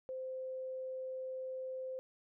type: tone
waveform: sine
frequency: 519 Hz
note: C5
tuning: 14 cents flat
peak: -39 dBFS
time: 0.09-1.99 s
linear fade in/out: 0 ms
effects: none